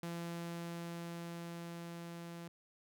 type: tone with level ramp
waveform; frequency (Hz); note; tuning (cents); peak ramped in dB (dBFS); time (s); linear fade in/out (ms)
sawtooth; 170; F3; -46; -36 to -42; 0.03-2.48; 2
effects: none